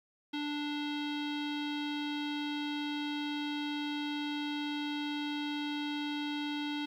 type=tone with low-pass filter; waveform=square; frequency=293.7 Hz; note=D4; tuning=in tune; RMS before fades=-36 dBFS; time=0.33-6.86 s; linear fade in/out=10 ms; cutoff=3500 Hz; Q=4.2; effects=11-bit